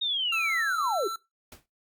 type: linear sweep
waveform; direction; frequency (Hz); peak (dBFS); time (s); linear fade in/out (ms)
sine; down; 3746 to 340; -25; 0.01-1.08; 10
type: tone with pitch glide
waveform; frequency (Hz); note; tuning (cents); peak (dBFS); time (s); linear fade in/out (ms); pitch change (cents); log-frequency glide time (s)
square; 1330 to 1338.5; E6 to E6; +15 to +26; -32; 0.32-1.16; 5; +11; 0.62-0.81
type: noise with exponential decay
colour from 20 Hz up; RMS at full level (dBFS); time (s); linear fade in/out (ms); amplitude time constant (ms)
pink; -41; 1.52-1.66; 2; 29
effects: noise-tail reverb RT60 0.2 s tail -18 dB re dry + Opus 48 kbps